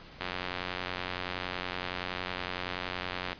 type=click train; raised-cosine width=0.3 ms; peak=-17 dBFS; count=284; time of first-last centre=0.21-3.33 s; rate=90.7 Hz; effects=pink hiss -50 dBFS RMS until 3.39 s + resampled to 11025 Hz